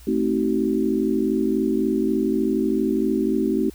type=chord; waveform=sine; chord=A diminished seventh; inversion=none; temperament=just; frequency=220 / 264 / 316.8 / 380.2 Hz; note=A3 / C4 / Eb4 / Gb4; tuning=0 / +16 / +31 / +47 cents; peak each=-24 dBFS; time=0.07-3.7 s; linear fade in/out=5 ms; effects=added 60 Hz sine -43 dBFS peak until 3.74 s + white hiss -51 dBFS RMS until 3.74 s